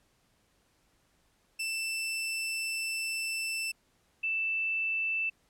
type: tone pair in turn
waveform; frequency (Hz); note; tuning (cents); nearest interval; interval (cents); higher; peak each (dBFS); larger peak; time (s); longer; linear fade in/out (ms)
sawtooth / sine; 2662 / 2651; E7 / E7; +16 / +9; unison; 7; first; -28; neither; 1.59-3.72 / 4.23-5.3; first; 10
effects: pink hiss -70 dBFS RMS until 5.49 s + low-pass 12000 Hz 12 dB/octave